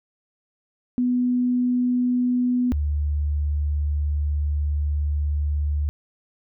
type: tone pair in turn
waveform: sine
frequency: 247.6 / 73.61 Hz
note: B3 / D2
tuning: +5 / +5 cents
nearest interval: octave + major sixth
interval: 2100 cents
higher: first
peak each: -18 / -20 dBFS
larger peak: first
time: 0.98-2.72 / 2.72-5.89 s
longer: second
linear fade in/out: 0 ms
effects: none